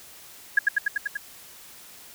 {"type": "tone with echo", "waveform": "sine", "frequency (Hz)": 1659, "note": "G#6", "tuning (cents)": -2, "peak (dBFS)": -13, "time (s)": [0.57, 0.59], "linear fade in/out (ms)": 5, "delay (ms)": 97, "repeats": 6, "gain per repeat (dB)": -2, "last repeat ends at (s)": 1.172, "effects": ["white hiss -47 dBFS RMS until 2.14 s"]}